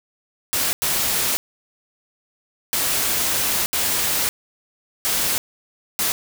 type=noise bursts at uneven times; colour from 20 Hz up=white; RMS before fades=-21 dBFS; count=6; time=0.53-0.73 / 0.82-1.37 / 2.73-3.66 / 3.73-4.29 / 5.05-5.38 / 5.99-6.12 s; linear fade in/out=0 ms; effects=none